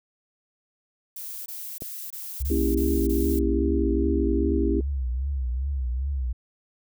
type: noise bursts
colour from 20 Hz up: violet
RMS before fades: -36 dBFS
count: 7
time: 1.16-3.392 s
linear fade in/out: 5 ms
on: 300 ms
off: 22 ms
type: click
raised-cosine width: 2 ms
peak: -22 dBFS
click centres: 1.821 s
type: tone with vibrato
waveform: sine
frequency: 65.41 Hz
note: C2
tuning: in tune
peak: -24 dBFS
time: 2.4-6.33 s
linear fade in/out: 10 ms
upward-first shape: triangle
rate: 2.5 Hz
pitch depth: 160 cents each way
type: chord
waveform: sine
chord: A# diminished seventh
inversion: none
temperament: equal with one note detuned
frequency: 233.1 / 277.2 / 329.6 / 398.4 Hz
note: A#3 / C#4 / E4 / G4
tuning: 0 / 0 / 0 / +28 cents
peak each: -30 / -27 / -26 / -27 dBFS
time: 2.5-4.81 s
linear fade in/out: 5 ms
effects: none